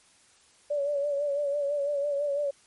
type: tone with vibrato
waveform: sine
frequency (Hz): 573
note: D5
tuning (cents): -43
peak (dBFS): -25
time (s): 0.7-2.51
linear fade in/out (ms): 10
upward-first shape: sine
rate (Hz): 6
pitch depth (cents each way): 49
effects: white hiss -60 dBFS RMS until 2.66 s + MP3 48 kbps